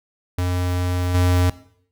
square tone with level steps, 89.7 Hz, F2, 47 cents sharp, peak -20 / -15 dBFS, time 0.38-1.5 s, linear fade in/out 5 ms, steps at 1.14 s, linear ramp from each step 10 ms, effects noise-tail reverb RT60 0.6 s tail -17 dB re dry

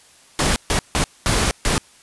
pink noise bursts at uneven times, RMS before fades -18 dBFS, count 5, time 0.39-0.56 / 0.7-0.79 / 0.95-1.04 / 1.26-1.51 / 1.65-1.78 s, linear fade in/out 0 ms, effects white hiss -50 dBFS RMS until 2.02 s + resampled to 24000 Hz

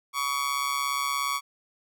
sawtooth tone with amplitude modulation, 1125 Hz, C#6, 25 cents sharp, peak -19 dBFS, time 0.13-1.41 s, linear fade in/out 50 ms, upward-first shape sine, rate 137 Hz, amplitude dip 70%, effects none

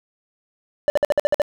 triangle tone bursts, 587.3 Hz, D5, in tune, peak -11 dBFS, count 8, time 0.88-1.418 s, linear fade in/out 0 ms, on 20 ms, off 54 ms, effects none

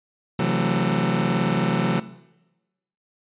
sawtooth chord, F# half-diminished seventh, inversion second, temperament just, 133.2 / 166.5 / 185 / 222 Hz, C3 / E3 / F#3 / A3, +31 / +18 / 0 / +16 cents, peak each -22 / -21 / -20 / -23 dBFS, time 0.39-2 s, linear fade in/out 5 ms, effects noise-tail reverb RT60 1.0 s tail -17 dB re dry + resampled to 8000 Hz

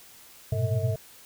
sine tone cluster, 101.8 / 117.1 / 125.8 / 448.6 / 641 Hz, G#2 / A#2 / B2 / A4 / E5, -34 / +8 / +32 / +34 / -49 cents, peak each -28 / -28 / -29 / -36 / -33 dBFS, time 0.52-0.96 s, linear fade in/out 5 ms, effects white hiss -51 dBFS RMS until 1.25 s

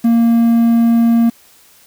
triangle tone with quantisation, 232 Hz, A#3, 8 cents flat, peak -6 dBFS, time 0.04-1.3 s, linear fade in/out 10 ms, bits 6, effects white hiss -47 dBFS RMS until 1.86 s

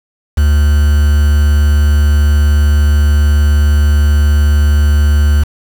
triangle tone with quantisation, 73.42 Hz, D2, in tune, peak -4 dBFS, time 0.37-5.44 s, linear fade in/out 10 ms, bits 4, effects none

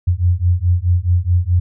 sine beating tone pair, 86.4 / 91.1 Hz, F2 / F#2, -18 / -26 cents, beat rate 4.7 Hz, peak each -15 dBFS, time 0.07-1.6 s, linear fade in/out 10 ms, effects none

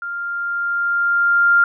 sine tone with level ramp, 1396.9 Hz, F6, in tune, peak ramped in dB -24 to -9 dBFS, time 0.02-1.64 s, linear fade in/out 2 ms, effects none

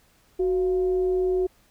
sine tone with frequency modulation, 370 Hz, F#4, in tune, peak -20 dBFS, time 0.39-1.47 s, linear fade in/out 10 ms, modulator 324 Hz, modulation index 0.25, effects pink hiss -61 dBFS RMS until 1.7 s

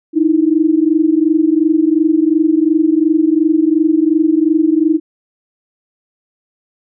sine tone pair together, 305.2 / 328 Hz, D#4 / E4, -33 / -9 cents, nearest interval minor second, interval 124 cents, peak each -12 dBFS, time 0.13-5 s, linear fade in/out 50 ms, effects none

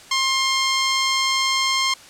10% pulse tone, 1062 Hz, C6, 25 cents sharp, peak -9 dBFS, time 0.11-1.94 s, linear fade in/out 5 ms, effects white hiss -44 dBFS RMS until 2.09 s + low-pass 8000 Hz 12 dB/octave

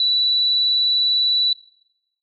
sine tone with vibrato, 3951 Hz, B7, in tune, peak -15 dBFS, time 0-1.53 s, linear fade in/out 2 ms, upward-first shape sine, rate 20 Hz, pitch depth 14 cents each way, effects noise-tail reverb RT60 0.9 s tail -25 dB re dry

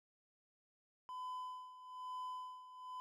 triangle tone with tremolo, 1009 Hz, B5, 37 cents sharp, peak -40 dBFS, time 1.09-3 s, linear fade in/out 0 ms, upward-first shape sine, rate 1.1 Hz, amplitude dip 75%, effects none

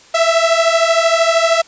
sawtooth beating tone pair, 656 / 669 Hz, E5 / E5, -9 / +25 cents, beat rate 13 Hz, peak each -10 dBFS, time 0.14-1.62 s, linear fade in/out 10 ms, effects white hiss -44 dBFS RMS until 1.67 s + resampled to 16000 Hz

